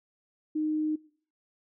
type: tone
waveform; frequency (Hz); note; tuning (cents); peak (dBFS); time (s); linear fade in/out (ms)
sine; 308.2; D#4; -16; -26; 0.55-0.96; 10
effects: noise-tail reverb RT60 0.5 s tail -21 dB re dry